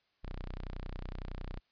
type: tone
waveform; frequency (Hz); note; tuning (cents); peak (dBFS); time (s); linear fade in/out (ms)
sawtooth; 30.87; B0; 0; -35; 0.23-1.6; 20
effects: white hiss -75 dBFS RMS until 1.71 s + resampled to 11025 Hz